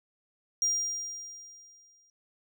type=tone with exponential decay; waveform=triangle; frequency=5700 Hz; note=F8; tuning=34 cents sharp; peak=-22 dBFS; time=0.62-2.1 s; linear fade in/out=1 ms; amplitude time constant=320 ms; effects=none